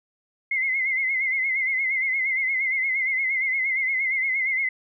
sine tone with vibrato, 2100 Hz, C7, 6 cents sharp, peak -21 dBFS, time 0.51-4.69 s, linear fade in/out 5 ms, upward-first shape sine, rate 8.6 Hz, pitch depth 68 cents each way, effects none

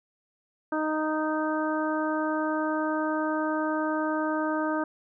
harmonic tone, 310 Hz, D#4, 6 cents flat, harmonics 1 / 2 / 3 / 4 / 5, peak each -28 / -31 / -33 / -34 / -35 dBFS, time 0.72-4.84 s, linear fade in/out 5 ms, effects none

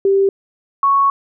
sine tone pair in turn, 391.8 / 1108.2 Hz, G4 / C#6, -1 / -1 cents, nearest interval octave + tritone, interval 1800 cents, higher second, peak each -10 dBFS, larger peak neither, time 0.05-0.29 / 0.83-1.1 s, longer second, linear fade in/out 2 ms, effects none

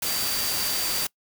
sine tone in noise, 4663 Hz, D8, 13 cents flat, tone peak -30 dBFS, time 0.06-1.05 s, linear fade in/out 5 ms, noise white, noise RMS -27 dBFS, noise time 0.02-1.07 s, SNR -6 dB, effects noise-tail reverb RT60 0.1 s tail -24 dB re dry

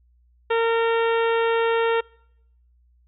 harmonic tone, 458.4 Hz, A#4, 29 cents flat, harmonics 1 / 2 / 3 / 4 / 5 / 6 / 7 / 8, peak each -19 / -26 / -28 / -31 / -36 / -34 / -38 / -41 dBFS, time 0.5-2.01 s, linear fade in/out 10 ms, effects noise-tail reverb RT60 0.8 s tail -26 dB re dry + added 60 Hz sine -56 dBFS peak until 3.07 s

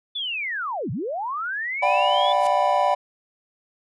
sine linear two-way sweep, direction down then up, 3520 to 98 to 3520 Hz, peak -25 dBFS, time 0.15-2.33 s, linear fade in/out 10 ms, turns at 0.91 s
triangle chord, G major seventh, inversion second, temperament equal with one note detuned, 587.3 / 725.6 / 784 / 987.8 Hz, D5 / F#5 / G5 / B5, 0 / -34 / 0 / 0 cents, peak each -21 dBFS, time 1.82-2.95 s, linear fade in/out 10 ms
white noise with exponential growth, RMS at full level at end -34 dBFS, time 2.31-2.47 s, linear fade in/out 0 ms, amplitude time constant 33 ms
effects resampled to 24000 Hz

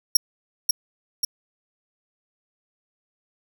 sawtooth tone with echo, 5588 Hz, F8, in tune, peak -9 dBFS, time 0.15-0.17 s, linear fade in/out 5 ms, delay 540 ms, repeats 2, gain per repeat -4 dB, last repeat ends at 1.25 s, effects none

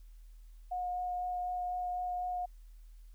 sine tone with vibrato, 721 Hz, F#5, 45 cents flat, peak -33 dBFS, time 0.71-2.46 s, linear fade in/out 10 ms, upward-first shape sine, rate 4 Hz, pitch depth 9 cents each way, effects added 40 Hz sine -50 dBFS peak until 3.14 s + white hiss -73 dBFS RMS until 3.14 s

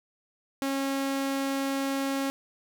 sawtooth tone, 273 Hz, C#4, 26 cents flat, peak -23 dBFS, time 0.62-2.3 s, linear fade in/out 0 ms, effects none

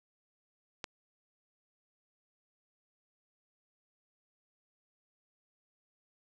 click, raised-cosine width 0.2 ms, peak -20 dBFS, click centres 0.842 s, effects none

